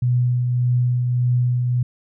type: tone with tremolo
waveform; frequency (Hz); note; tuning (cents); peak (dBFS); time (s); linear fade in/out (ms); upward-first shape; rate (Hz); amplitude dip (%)
sine; 123.47; B2; 0; -14; 0.02-1.83; 5; triangle; 1.7; 35
effects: none